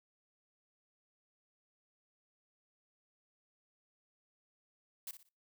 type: noise with echo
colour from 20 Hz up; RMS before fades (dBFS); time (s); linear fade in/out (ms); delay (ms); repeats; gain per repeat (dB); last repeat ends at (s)
blue; -43; 5.07-5.11; 2; 60; 3; -10; 5.29
effects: noise-tail reverb RT60 0.3 s tail -23 dB re dry